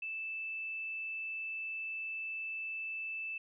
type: tone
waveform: sine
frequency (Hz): 2637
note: E7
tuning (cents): 0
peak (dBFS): -37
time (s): 0.02-3.38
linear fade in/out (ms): 5
effects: none